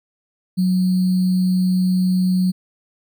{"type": "tone with sample-and-hold", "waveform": "sine", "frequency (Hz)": 183.9, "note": "F#3", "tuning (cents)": -10, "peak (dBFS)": -14, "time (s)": [0.57, 2.52], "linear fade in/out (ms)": 20, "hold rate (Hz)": 4410, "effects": []}